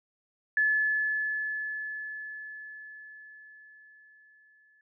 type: tone with exponential decay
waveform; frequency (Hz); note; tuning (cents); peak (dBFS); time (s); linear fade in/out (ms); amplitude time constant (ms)
sine; 1723; A6; -37; -21; 0.57-4.81; 2; 920
effects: none